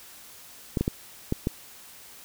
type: clicks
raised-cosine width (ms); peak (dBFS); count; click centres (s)
3; -11; 5; 0.772 / 0.81 / 0.879 / 1.324 / 1.471
effects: white hiss -48 dBFS RMS until 2.24 s